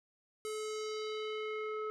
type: tone with low-pass filter sweep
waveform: square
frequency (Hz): 430.7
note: A4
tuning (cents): -37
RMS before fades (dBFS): -39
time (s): 0.45-1.9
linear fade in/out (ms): 0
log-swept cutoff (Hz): 10000 to 1400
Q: 2.2
effects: none